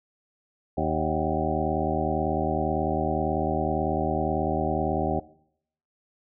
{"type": "harmonic tone with a mistuned harmonic", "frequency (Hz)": 78.1, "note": "D#2", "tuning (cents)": 7, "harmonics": [1, 2, 3, 4, 5, 7, 8, 9, 10], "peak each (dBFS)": [-32, -32, -32, -32, -32, -32, -32, -32, -32], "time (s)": [0.77, 5.2], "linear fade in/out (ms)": 10, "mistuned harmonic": 9, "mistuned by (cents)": 68, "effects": ["noise-tail reverb RT60 0.7 s tail -20 dB re dry"]}